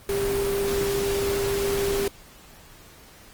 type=tone in noise; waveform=sine; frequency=398.4 Hz; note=G4; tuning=28 cents sharp; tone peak=-23 dBFS; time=0.09-2.08 s; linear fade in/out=2 ms; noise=pink; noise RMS=-30 dBFS; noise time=0.09-2.08 s; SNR=+4 dB; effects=pink hiss -49 dBFS RMS until 3.33 s + Opus 24 kbps